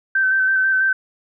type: tone with vibrato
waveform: sine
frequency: 1544 Hz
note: G6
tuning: 27 cents flat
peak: -14 dBFS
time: 0.15-0.93 s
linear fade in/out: 5 ms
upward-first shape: square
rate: 6.1 Hz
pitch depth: 19 cents each way
effects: none